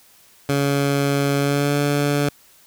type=tone with pitch glide; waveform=15% pulse; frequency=140.8 to 144.17 Hz; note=C#3 to D3; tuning=+27 to -32 cents; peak=-11 dBFS; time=0.49-2.29 s; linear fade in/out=2 ms; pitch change=+41 cents; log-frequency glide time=1.37-1.75 s; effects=white hiss -52 dBFS RMS until 2.66 s